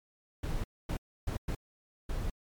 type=noise bursts at uneven times; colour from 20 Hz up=brown; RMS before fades=-33 dBFS; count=5; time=0.43-0.64 / 0.89-0.97 / 1.27-1.37 / 1.48-1.55 / 2.09-2.3 s; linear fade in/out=5 ms; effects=MP3 96 kbps